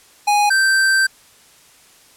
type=tone pair in turn; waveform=square; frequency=827 / 1561.2 Hz; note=G#5 / G6; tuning=-8 / -8 cents; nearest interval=major seventh; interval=1100 cents; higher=second; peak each=-13 dBFS; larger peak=neither; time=0.27-0.5 / 0.5-1.07 s; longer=second; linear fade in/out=10 ms; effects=white hiss -49 dBFS RMS until 2.16 s + low-pass 11000 Hz 12 dB/octave